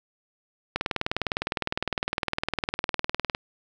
click train, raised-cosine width 0.3 ms, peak -9 dBFS, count 52, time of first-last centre 0.76-3.349 s, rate 19.7 Hz, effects none

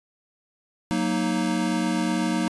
square chord, D# minor, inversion first, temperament equal, 185 / 233.1 / 311.1 Hz, F#3 / A#3 / D#4, 0 / 0 / 0 cents, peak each -28 / -27 / -27 dBFS, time 0.91-2.48 s, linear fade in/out 0 ms, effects resampled to 24000 Hz

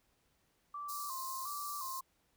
sine tone with vibrato, 1108.7 Hz, C#6, in tune, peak -40 dBFS, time 0.74-2.01 s, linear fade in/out 5 ms, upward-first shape square, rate 1.4 Hz, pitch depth 86 cents each way
white high-pass noise, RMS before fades -45 dBFS, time 0.88-2.01 s, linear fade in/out 20 ms, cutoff 4000 Hz, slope 96 dB/octave
effects pink hiss -75 dBFS RMS until 2.36 s

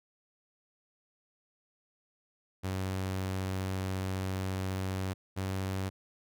sawtooth tone pair in turn, 94.6 / 95.37 Hz, F#2 / G2, +39 / -47 cents, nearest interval unison, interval 14 cents, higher second, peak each -28 dBFS, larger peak neither, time 2.63-5.14 / 5.36-5.9 s, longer first, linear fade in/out 20 ms, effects none

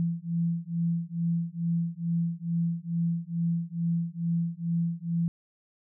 sine beating tone pair, 167.6 / 169.9 Hz, E3 / F3, +29 / -47 cents, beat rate 2.3 Hz, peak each -29 / -29 dBFS, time 0-5.28 s, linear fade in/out 0 ms, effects none

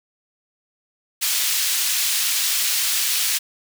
pink high-pass noise, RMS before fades -21 dBFS, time 1.21-3.39 s, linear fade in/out 20 ms, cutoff 3100 Hz, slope 12 dB/octave, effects none

